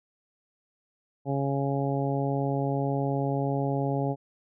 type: harmonic tone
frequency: 138.59 Hz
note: C#3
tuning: in tune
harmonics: 1 / 2 / 3 / 4 / 5 / 6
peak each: -28 / -31 / -33 / -34 / -35 / -36 dBFS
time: 1.25-4.16 s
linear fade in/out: 50 ms
effects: none